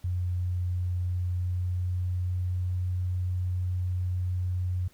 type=tone with pitch glide; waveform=sine; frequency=89.7 to 90.69 Hz; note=F2 to F#2; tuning=+47 to -34 cents; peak=-26 dBFS; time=0.04-4.88 s; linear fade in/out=5 ms; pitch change=+19 cents; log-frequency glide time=1.33-2.76 s; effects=pink hiss -61 dBFS RMS until 4.93 s